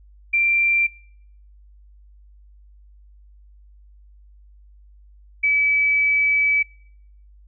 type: tone pair in turn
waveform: sine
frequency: 2361 / 2294 Hz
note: D7 / D7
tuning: +9 / -41 cents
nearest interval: unison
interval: 50 cents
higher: first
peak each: -15 dBFS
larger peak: neither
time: 0.33-0.87 / 5.43-6.63 s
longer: second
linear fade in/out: 10 ms
effects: noise-tail reverb RT60 0.7 s tail -24 dB re dry + added 50 Hz sine -46 dBFS peak until 7.47 s